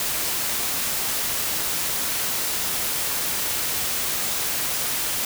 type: noise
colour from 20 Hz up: white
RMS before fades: -25 dBFS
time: 0-5.25 s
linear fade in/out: 2 ms
effects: none